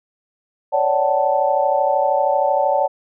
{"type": "chord", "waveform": "sine", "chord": "D major seventh", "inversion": "third", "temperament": "equal with one note detuned", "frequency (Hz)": [554.4, 587.3, 752.9, 880], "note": ["C#5", "D5", "F#5", "A5"], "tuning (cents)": [0, 0, 30, 0], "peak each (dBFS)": -20, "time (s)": [0.72, 2.88], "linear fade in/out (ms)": 20, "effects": []}